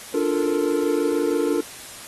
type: chord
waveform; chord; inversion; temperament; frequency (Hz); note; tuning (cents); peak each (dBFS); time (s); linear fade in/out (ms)
triangle; Bb major seventh; first; equal; 293.7 / 349.2 / 440 / 466.2; D4 / F4 / A4 / Bb4; 0 / 0 / 0 / 0; -22 / -23 / -23 / -23; 0.14-1.61; 5
effects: white hiss -39 dBFS RMS until 2.07 s + AAC 32 kbps